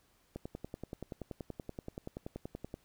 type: click train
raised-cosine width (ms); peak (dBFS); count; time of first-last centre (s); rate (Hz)
2; -27; 26; 0.36-2.741; 10.5
effects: pink hiss -70 dBFS RMS until 2.84 s